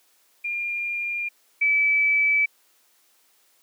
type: tone pair in turn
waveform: sine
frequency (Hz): 2404 / 2303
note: D7 / D7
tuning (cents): +40 / -34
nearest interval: minor second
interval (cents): 74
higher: first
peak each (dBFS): -25 / -17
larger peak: second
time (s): 0.44-1.29 / 1.61-2.46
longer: neither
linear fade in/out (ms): 10
effects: white hiss -62 dBFS RMS until 3.62 s + high-pass 300 Hz 12 dB/octave

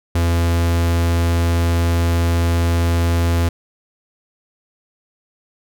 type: tone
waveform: 45% pulse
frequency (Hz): 84.8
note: E2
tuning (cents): +50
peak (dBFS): -14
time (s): 0.15-3.49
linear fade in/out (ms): 5
effects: none

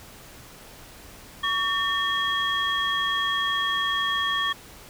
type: tone cluster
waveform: sine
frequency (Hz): 1130 / 1805 / 3290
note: C#6 / A6 / G#7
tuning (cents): +33 / +44 / -17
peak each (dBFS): -26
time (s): 1.43-4.53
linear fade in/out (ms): 10
effects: tanh soft clip ceiling -15 dBFS + pink hiss -46 dBFS RMS until 4.89 s

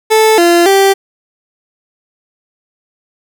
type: tone with pitch steps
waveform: 30% pulse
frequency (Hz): 438.1 / 343.9 / 391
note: A4 / F4 / G4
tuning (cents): -7 / -27 / -4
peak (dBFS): -3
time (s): 0.1-0.94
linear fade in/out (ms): 20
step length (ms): 280
effects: none

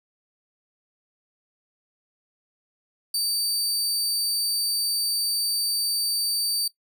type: tone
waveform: sawtooth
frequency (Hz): 4619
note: D8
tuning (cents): -30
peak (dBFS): -20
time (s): 3.14-6.68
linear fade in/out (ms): 5
effects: noise-tail reverb RT60 0.1 s tail -17 dB re dry

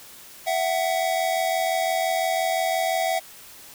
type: tone pair together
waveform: square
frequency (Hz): 663.2 / 749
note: E5 / F#5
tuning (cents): +10 / +21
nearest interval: major second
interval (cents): 211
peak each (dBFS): -25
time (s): 0.46-3.2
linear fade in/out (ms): 20
effects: white hiss -45 dBFS RMS until 3.74 s

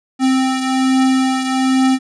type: beating tone pair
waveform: square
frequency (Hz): 261.6 / 262.8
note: C4 / C4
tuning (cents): 0 / +8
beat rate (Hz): 1.2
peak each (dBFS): -14 / -21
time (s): 0.19-1.99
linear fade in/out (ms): 50
effects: resampled to 22050 Hz

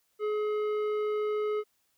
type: tone with tanh clipping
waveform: sine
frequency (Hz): 423.2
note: G#4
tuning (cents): +33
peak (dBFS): -29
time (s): 0.19-1.64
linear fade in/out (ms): 50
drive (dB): 11
effects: white hiss -73 dBFS RMS until 1.97 s

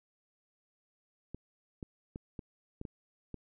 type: clicks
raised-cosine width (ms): 3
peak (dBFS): -28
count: 7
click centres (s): 1.346 / 1.828 / 2.159 / 2.392 / 2.814 / 2.852 / 3.343
effects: none

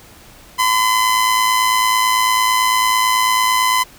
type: tone with amplitude modulation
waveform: sawtooth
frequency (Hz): 1017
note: C6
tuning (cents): -50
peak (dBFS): -7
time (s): 0.58-3.84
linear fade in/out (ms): 20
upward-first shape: sine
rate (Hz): 109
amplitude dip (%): 45
effects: pink hiss -43 dBFS RMS until 3.98 s

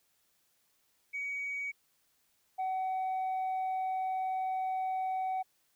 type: tone pair in turn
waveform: sine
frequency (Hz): 2257 / 753.2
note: C#7 / F#5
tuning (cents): +31 / +31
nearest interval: octave + perfect fifth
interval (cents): 1900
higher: first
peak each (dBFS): -33 / -28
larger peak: second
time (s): 1.13-1.72 / 2.58-5.43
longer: second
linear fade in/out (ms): 20
effects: tanh soft clip ceiling -30 dBFS + white hiss -73 dBFS RMS until 5.75 s

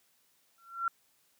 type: tone with exponential growth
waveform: sine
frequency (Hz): 1364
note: F6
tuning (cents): -41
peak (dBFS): -25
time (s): 0.58-0.88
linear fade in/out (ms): 2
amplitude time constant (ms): 65
effects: white hiss -70 dBFS RMS until 1.39 s + high-pass 100 Hz 12 dB/octave

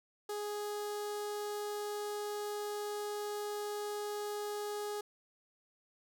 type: tone with notch filter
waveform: sawtooth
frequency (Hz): 415.3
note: G#4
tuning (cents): 0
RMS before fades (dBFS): -39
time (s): 0.29-5.01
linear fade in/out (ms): 5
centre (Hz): 2300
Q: 1.4
effects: none

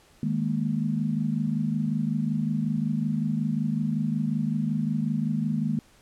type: chord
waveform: sine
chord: D# suspended fourth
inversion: none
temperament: equal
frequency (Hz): 155.56 / 207.7 / 233.1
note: D#3 / G#3 / A#3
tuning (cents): 0 / 0 / 0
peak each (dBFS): -28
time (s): 0.23-5.79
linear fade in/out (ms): 2
effects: pink hiss -58 dBFS RMS until 6.01 s + low-pass 11000 Hz 12 dB/octave

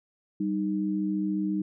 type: tone pair together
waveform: sine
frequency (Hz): 194.6 / 308.9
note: G3 / D#4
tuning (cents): -12 / -12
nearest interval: minor sixth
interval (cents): 800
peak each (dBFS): -28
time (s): 0.4-1.62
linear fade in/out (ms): 5
effects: none

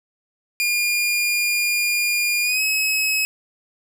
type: tone with pitch glide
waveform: sawtooth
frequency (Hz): 2419 to 2563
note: D#7 to E7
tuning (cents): -49 to -49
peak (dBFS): -15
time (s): 0.6-3.25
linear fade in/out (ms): 0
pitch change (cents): +100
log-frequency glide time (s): 2.43-2.62
effects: none

